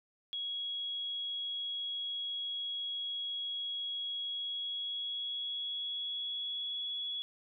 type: tone with pitch glide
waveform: sine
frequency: 3322 to 3372 Hz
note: G#7 to G#7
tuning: 0 to +26 cents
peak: -35 dBFS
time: 0.33-7.22 s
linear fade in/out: 0 ms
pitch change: +26 cents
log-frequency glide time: 4.2-6.92 s
effects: none